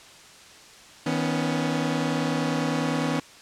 sawtooth tone cluster, 159 / 248.2 / 278.3 Hz, D#3 / B3 / C#4, +38 / +9 / +7 cents, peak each -24 dBFS, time 1.06-3.2 s, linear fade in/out 5 ms, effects white hiss -48 dBFS RMS until 3.41 s + low-pass 7000 Hz 12 dB/octave

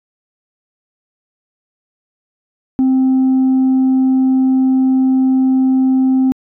sine tone, 261.6 Hz, C4, in tune, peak -7 dBFS, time 2.79-6.32 s, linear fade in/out 0 ms, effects tanh soft clip ceiling -8 dBFS

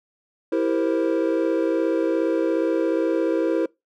triangle chord, C dominant seventh, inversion first, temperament equal, 329.6 / 392 / 466.2 / 523.3 Hz, E4 / G4 / Bb4 / C5, 0 / 0 / 0 / 0 cents, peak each -20 / -26 / -23 / -24 dBFS, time 0.52-3.66 s, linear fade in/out 5 ms, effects noise-tail reverb RT60 0.2 s tail -23 dB re dry

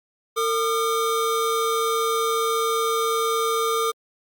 square tone pair together, 453.6 / 1210.2 Hz, A#4 / D#6, -47 / -48 cents, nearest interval octave + perfect fourth, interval 1699 cents, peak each -24 dBFS, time 0.36-3.92 s, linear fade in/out 20 ms, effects Opus 48 kbps

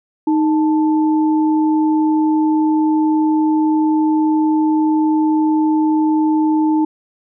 sine tone pair together, 310.8 / 879.1 Hz, D#4 / A5, -2 / -2 cents, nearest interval octave + tritone, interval 1800 cents, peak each -12 / -22 dBFS, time 0.27-6.85 s, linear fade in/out 5 ms, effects none

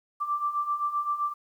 sine beating tone pair, 1169 / 1176.7 Hz, D6 / D6, -8 / +3 cents, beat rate 7.7 Hz, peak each -32 / -27 dBFS, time 0.2-1.34 s, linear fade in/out 20 ms, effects 10-bit

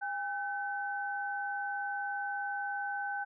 sine tone pair together, 808.3 / 1525 Hz, G#5 / G6, -47 / -48 cents, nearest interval major seventh, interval 1099 cents, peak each -36 / -36 dBFS, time 0.01-3.25 s, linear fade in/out 20 ms, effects none

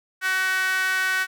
sawtooth tone with high-pass filter, 375.5 Hz, F#4, 26 cents sharp, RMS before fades -23 dBFS, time 0.21-1.27 s, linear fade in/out 50 ms, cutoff 1600 Hz, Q 5.7, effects none

